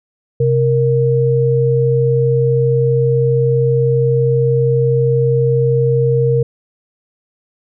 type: tone pair together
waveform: sine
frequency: 130.82 / 466.2 Hz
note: C3 / A#4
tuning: 0 / 0 cents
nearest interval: octave + minor seventh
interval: 2200 cents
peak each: -13 dBFS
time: 0.4-6.43 s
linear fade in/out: 5 ms
effects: none